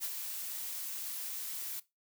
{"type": "noise with ADSR envelope", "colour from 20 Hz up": "blue", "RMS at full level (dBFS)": -35, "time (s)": [0, 1.8], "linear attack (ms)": 39, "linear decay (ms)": 43, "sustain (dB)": -5, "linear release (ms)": 7, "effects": ["noise-tail reverb RT60 0.2 s tail -18 dB re dry"]}